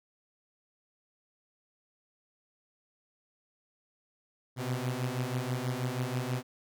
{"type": "beating tone pair", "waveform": "sawtooth", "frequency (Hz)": [123.1, 129.3], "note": ["B2", "C3"], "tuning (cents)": [-5, -20], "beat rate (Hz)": 6.2, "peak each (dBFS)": -30, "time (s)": [4.56, 6.43], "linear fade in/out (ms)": 50, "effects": []}